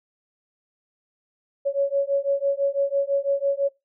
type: beating tone pair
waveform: sine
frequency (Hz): 554.4 / 560.4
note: C#5 / C#5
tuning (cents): 0 / +19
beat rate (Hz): 6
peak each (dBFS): -23 / -23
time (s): 1.65-3.69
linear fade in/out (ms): 20
effects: noise-tail reverb RT60 0.2 s tail -21 dB re dry